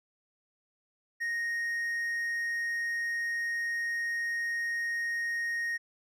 triangle tone, 1864.7 Hz, A#6, in tune, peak -28 dBFS, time 1.2-5.78 s, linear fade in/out 20 ms, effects none

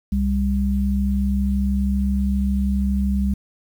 sine tone pair together, 66.37 / 198.9 Hz, C2 / G3, +25 / +25 cents, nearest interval octave + perfect fifth, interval 1900 cents, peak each -20 dBFS, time 0.12-3.34 s, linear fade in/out 5 ms, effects 8-bit

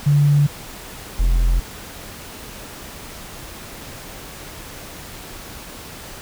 sine / triangle tone pair in turn, 144.9 / 42.77 Hz, D3 / F1, -23 / -35 cents, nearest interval octave + major sixth, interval 2112 cents, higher first, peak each -11 dBFS, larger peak neither, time 0.06-0.47 / 1.19-1.6 s, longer neither, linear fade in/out 10 ms, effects pink hiss -36 dBFS RMS until 6.21 s

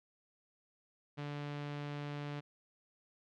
sawtooth tone with low-pass filter, 145.5 Hz, D3, 16 cents flat, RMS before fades -42 dBFS, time 1.17-2.41 s, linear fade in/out 20 ms, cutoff 3400 Hz, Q 1.1, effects none

